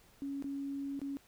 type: tone with dropouts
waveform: sine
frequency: 278.1 Hz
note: C#4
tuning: 6 cents sharp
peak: -36 dBFS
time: 0.22-1.17 s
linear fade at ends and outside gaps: 0 ms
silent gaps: 0.424-0.443 / 0.993-1.016 s
effects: pink hiss -64 dBFS RMS until 1.27 s